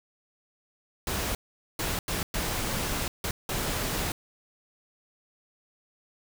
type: noise bursts at uneven times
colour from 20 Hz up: pink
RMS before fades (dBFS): -30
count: 6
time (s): 1.07-1.35 / 1.79-1.99 / 2.08-2.23 / 2.34-3.08 / 3.24-3.31 / 3.49-4.12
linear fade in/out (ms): 2
effects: none